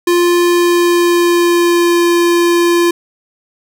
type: tone with pitch glide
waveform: square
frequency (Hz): 349.2 to 344.8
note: F4 to F4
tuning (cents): 0 to -22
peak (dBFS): -9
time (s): 0.07-2.91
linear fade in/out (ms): 5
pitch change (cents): -22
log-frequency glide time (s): 0.42-2.07
effects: none